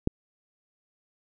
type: click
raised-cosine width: 3 ms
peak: -10 dBFS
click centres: 0.074 s
effects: none